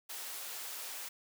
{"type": "high-pass noise", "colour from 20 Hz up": "white", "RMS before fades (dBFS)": -43, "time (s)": [0.09, 1.09], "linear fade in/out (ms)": 10, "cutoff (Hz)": 470, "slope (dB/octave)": 12, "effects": []}